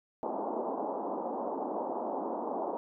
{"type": "band-pass noise", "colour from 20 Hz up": "white", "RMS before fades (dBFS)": -35, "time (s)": [0.23, 2.77], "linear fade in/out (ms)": 0, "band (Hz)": [220, 940], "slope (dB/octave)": 48, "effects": []}